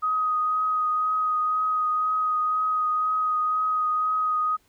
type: tone with vibrato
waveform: sine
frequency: 1253 Hz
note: D#6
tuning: 12 cents sharp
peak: -21 dBFS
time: 0.02-4.57 s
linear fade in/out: 20 ms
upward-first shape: triangle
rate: 2 Hz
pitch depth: 16 cents each way
effects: pink hiss -64 dBFS RMS until 4.68 s